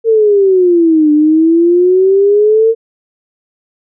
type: exponential two-way sweep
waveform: sine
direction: down then up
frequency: 458.1 to 297.3 to 458.1 Hz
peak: -5 dBFS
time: 0.04-2.75 s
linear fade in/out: 50 ms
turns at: 1.12 s
effects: none